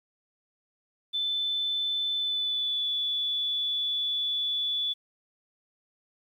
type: tone with pitch glide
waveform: sine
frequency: 3520 to 3450 Hz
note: A7 to A7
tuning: 0 to -35 cents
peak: -26 dBFS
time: 1.13-4.94 s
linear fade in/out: 20 ms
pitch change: -35 cents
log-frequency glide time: 2.16-2.86 s
effects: 10-bit